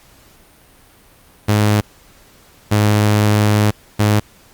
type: tone bursts at uneven times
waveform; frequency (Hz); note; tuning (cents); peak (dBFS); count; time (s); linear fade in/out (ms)
sawtooth; 105.1; G#2; +21; -7; 3; 1.48-1.81 / 2.71-3.71 / 3.99-4.2; 10
effects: pink hiss -48 dBFS RMS until 4.53 s + Opus 48 kbps